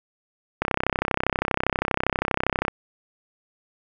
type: click train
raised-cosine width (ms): 0.5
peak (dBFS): -6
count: 68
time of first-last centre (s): 0.62-2.682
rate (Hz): 32.5
effects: none